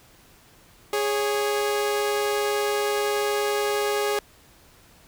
sawtooth tone pair together, 413.3 / 554.4 Hz, G#4 / C#5, -8 / 0 cents, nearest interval perfect fourth, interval 508 cents, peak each -19 / -26 dBFS, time 0.93-4.19 s, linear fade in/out 2 ms, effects pink hiss -54 dBFS RMS until 5.07 s

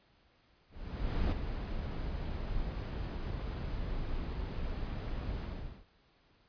brown noise with ADSR envelope, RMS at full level -30 dBFS, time 0.69-5.86 s, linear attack 630 ms, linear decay 10 ms, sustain -7 dB, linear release 430 ms, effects pink hiss -68 dBFS RMS until 6.48 s + resampled to 11025 Hz

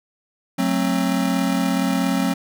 square chord, F# diminished, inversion none, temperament just, 185 / 222 / 266.4 Hz, F#3 / A3 / C4, 0 / +16 / +31 cents, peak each -23 / -26 / -22 dBFS, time 0.58-2.34 s, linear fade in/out 10 ms, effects none

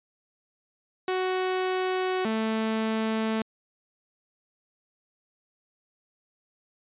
sawtooth tone pair in turn, 371.4 / 220.8 Hz, F#4 / A3, +7 / +6 cents, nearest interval major sixth, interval 901 cents, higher first, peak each -21 dBFS, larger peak neither, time 1.08-2.25 / 2.25-3.42 s, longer neither, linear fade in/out 2 ms, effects resampled to 8000 Hz

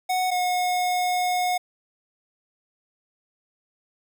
square tone pair in turn, 738 / 724.5 Hz, F#5 / F#5, -5 / -37 cents, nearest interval unison, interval 32 cents, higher first, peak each -22 dBFS, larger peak neither, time 0.09-0.31 / 0.31-1.58 s, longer second, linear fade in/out 10 ms, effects none

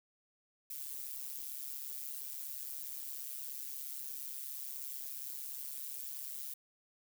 violet noise with amplitude modulation, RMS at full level -40 dBFS, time 0.7-6.54 s, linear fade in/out 5 ms, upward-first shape sine, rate 137 Hz, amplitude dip 80%, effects none

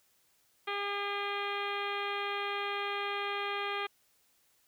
harmonic tone with a mistuned harmonic, 404.2 Hz, G#4, 47 cents flat, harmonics 1 / 2 / 3 / 4 / 5 / 6 / 7 / 8 / 9 / 10, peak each -39 / -40 / -38 / -43 / -42 / -41 / -50 / -43 / -51 / -55 dBFS, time 0.67-3.87 s, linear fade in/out 10 ms, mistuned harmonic 10, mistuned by +34 cents, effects white hiss -70 dBFS RMS until 4.67 s

